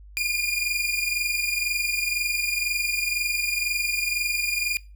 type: tone pair together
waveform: sawtooth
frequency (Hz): 2407 / 2429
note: D7 / D#7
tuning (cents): +42 / -42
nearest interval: unison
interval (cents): 16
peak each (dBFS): -23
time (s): 0.17-4.77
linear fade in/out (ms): 0
effects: noise-tail reverb RT60 0.3 s tail -22 dB re dry + added 50 Hz sine -43 dBFS peak until 4.95 s